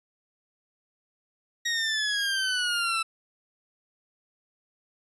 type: exponential sweep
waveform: 20% pulse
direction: down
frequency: 1891 to 1318.5 Hz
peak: -20 dBFS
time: 1.65-3.03 s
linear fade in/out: 10 ms
effects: resampled to 24000 Hz